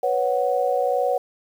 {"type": "chord", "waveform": "sine", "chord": "B suspended second", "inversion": "none", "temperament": "just", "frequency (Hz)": [493.9, 555.6, 740.8], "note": ["B4", "C#5", "F#5"], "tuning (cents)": [0, 4, 2], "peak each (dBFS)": -23, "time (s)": [0.03, 1.18], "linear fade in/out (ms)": 5, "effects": ["8-bit"]}